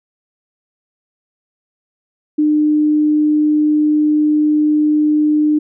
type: tone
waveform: sine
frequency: 302 Hz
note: D4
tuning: 48 cents sharp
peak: -10 dBFS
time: 2.38-5.59 s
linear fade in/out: 10 ms
effects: none